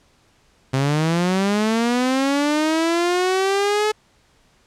sawtooth linear sweep, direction up, 130 to 430.5 Hz, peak -13 dBFS, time 0.73-3.92 s, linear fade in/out 10 ms, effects pink hiss -58 dBFS RMS until 4.66 s + low-pass 8000 Hz 12 dB/octave

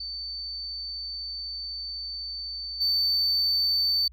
sine tone with level steps, 4544 Hz, C#8, 42 cents sharp, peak -32 / -19 dBFS, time 0-4.08 s, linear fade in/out 5 ms, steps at 2.8 s, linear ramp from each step 20 ms, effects tanh soft clip ceiling -20 dBFS + added 60 Hz sine -47 dBFS peak until 4.12 s

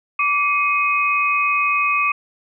sine tone cluster, 1161 / 2165 / 2517 Hz, D6 / C#7 / D#7, -20 / -41 / +19 cents, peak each -19 / -26 / -18 dBFS, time 0.19-2.12 s, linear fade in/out 5 ms, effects none

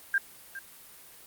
sine tone with echo, 1595 Hz, G6, 30 cents sharp, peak -22 dBFS, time 0.14-0.18 s, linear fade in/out 2 ms, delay 410 ms, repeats 1, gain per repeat -14 dB, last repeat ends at 0.59 s, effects white hiss -51 dBFS RMS until 1.26 s + Opus 32 kbps

